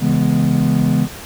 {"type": "chord", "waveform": "triangle", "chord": "C# minor seventh", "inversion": "none", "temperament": "equal with one note detuned", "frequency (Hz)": [137.48, 164.81, 207.7, 246.9], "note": ["C#3", "E3", "G#3", "B3"], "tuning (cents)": [-14, 0, 0, 0], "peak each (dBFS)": -16, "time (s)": [0, 1.08], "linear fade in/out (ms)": 50, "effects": ["pink hiss -33 dBFS RMS until 1.25 s"]}